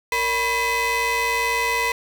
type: ring-modulated tone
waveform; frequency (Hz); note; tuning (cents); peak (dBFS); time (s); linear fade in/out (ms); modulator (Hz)
30% pulse; 518; C5; -17; -14; 0.12-1.92; 2; 1500
effects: 7-bit